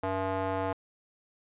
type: tone with band-pass filter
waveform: square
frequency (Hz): 95.4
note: G2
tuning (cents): -47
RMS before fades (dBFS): -31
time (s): 0.03-0.73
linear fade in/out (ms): 5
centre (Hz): 760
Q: 1.5
effects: resampled to 8000 Hz